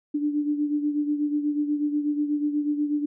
sine beating tone pair, 293.7 / 301.9 Hz, D4 / D4, 0 / +48 cents, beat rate 8.2 Hz, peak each -23 / -30 dBFS, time 0.14-3.06 s, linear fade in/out 10 ms, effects none

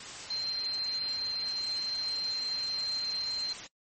sine tone in noise, 4150 Hz, C8, 15 cents flat, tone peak -30 dBFS, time 0.3-3.53 s, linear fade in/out 5 ms, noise white, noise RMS -42 dBFS, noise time 0-3.67 s, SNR +9 dB, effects noise-tail reverb RT60 0.1 s tail -22 dB re dry + MP3 32 kbps

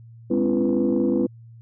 sine tone cluster, 206.1 / 257.4 / 282.8 / 338.7 / 494 Hz, G#3 / C4 / C#4 / E4 / B4, -13 / -28 / +35 / +47 / 0 cents, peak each -24 / -22 / -27 / -22 / -26 dBFS, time 0.3-1.27 s, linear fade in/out 10 ms, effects tanh soft clip ceiling -11 dBFS + added 115 Hz sine -42 dBFS peak until 1.61 s

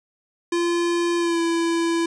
square tone with pitch glide, 344 to 334.8 Hz, F4 to E4, -26 to +27 cents, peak -20 dBFS, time 0.52-2.06 s, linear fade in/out 5 ms, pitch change -47 cents, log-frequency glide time 1.18-1.4 s, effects resampled to 22050 Hz + 8-bit

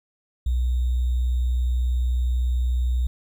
sine tone with sample-and-hold, 61.74 Hz, B1, in tune, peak -19 dBFS, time 0.46-3.07 s, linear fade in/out 5 ms, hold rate 3675 Hz, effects none

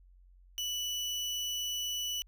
30% pulse tone, 2964 Hz, F#7, 2 cents sharp, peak -30 dBFS, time 0.58-2.22 s, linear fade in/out 0 ms, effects added 45 Hz sine -56 dBFS peak until 2.27 s

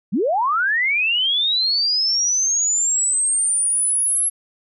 sine linear sweep, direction up, 154.8 to 11160 Hz, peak -16 dBFS, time 0.12-4.3 s, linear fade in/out 20 ms, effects none

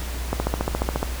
click train, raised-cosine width 1 ms, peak -8 dBFS, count 11, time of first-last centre 0.33-1.029 s, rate 14.3 Hz, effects added 60 Hz sine -27 dBFS peak until 1.2 s + pink hiss -35 dBFS RMS until 1.2 s

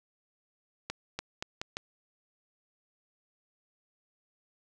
accelerating click train, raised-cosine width 0.2 ms, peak -17 dBFS, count 5, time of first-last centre 0.9-1.769 s, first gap 290 ms, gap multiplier 0.81, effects none

